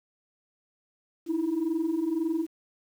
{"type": "tone pair together", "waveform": "sine", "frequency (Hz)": [307.7, 329.6], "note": ["D#4", "E4"], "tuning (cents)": [-19, 0], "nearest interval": "minor second", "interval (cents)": 119, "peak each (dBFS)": [-29, -25], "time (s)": [1.26, 2.47], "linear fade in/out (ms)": 50, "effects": ["tanh soft clip ceiling -21 dBFS", "9-bit"]}